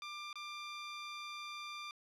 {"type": "tone with dropouts", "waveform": "15% pulse", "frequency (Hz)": 1189, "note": "D6", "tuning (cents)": 21, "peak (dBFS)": -37, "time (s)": [0.02, 1.91], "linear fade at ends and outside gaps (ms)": 1, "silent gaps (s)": [0.329, 0.356], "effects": ["low-pass 6000 Hz 12 dB/octave"]}